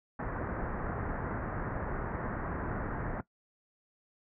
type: low-pass noise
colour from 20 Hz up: pink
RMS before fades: -36 dBFS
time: 0.19-3.21 s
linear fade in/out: 5 ms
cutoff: 1800 Hz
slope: 48 dB/octave
effects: noise-tail reverb RT60 0.1 s tail -18 dB re dry